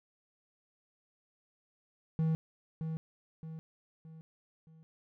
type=tone with echo; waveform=triangle; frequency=160.2 Hz; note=E3; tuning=49 cents flat; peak=-25 dBFS; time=2.19-2.35 s; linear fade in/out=0 ms; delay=620 ms; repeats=4; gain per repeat=-7 dB; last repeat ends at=4.83 s; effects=none